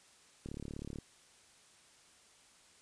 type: click train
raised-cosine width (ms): 3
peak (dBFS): -30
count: 20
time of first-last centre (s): 0.46-0.986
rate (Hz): 36.1
effects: white hiss -63 dBFS RMS until 2.81 s + resampled to 22050 Hz

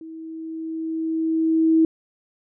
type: tone with level ramp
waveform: sine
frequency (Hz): 322.4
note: E4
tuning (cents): -38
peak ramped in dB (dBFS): -35 to -12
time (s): 0.01-1.85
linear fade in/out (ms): 2
effects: none

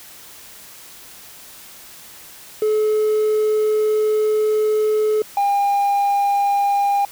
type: tone pair in turn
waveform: triangle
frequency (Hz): 429.2 / 804.6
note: A4 / G5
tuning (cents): -43 / +45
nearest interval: major seventh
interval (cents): 1088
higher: second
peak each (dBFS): -12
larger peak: neither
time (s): 2.62-5.22 / 5.37-7.05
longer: first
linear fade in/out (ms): 2
effects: tanh soft clip ceiling -9 dBFS + white hiss -41 dBFS RMS until 7.11 s

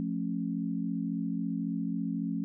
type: chord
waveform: sine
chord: F augmented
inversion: none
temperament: just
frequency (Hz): 174.61 / 218.3 / 272.8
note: F3 / A3 / C#4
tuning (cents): 0 / -13 / -28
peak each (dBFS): -34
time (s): 0-2.44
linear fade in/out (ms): 0
effects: none

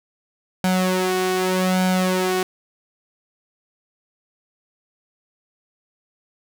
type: tone with flanger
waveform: sawtooth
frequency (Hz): 185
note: F#3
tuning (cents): 0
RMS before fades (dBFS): -20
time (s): 0.64-2.43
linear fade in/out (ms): 2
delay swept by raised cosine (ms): 1.3 to 2.8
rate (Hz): 0.83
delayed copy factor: +0.7
effects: none

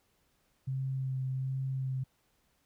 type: tone with vibrato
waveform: sine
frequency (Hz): 132.1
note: C3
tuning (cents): +17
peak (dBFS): -31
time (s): 0.67-2.04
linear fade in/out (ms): 10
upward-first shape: sine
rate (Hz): 1.3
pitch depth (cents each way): 15
effects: pink hiss -73 dBFS RMS until 2.65 s

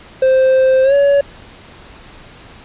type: tone with pitch glide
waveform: triangle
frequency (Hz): 523.3 to 564.1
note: C5 to C#5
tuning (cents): 0 to +30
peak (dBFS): -6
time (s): 0.22-1.21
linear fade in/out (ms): 5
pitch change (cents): +130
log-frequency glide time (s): 0.83-0.94
effects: pink hiss -39 dBFS RMS until 2.64 s + resampled to 8000 Hz

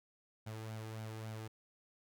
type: tone with flanger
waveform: sawtooth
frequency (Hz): 110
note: A2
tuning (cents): 0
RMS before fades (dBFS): -45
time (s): 0.46-1.48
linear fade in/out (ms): 10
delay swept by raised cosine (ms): 1.3 to 2.5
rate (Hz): 3.6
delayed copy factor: +0.5
effects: none

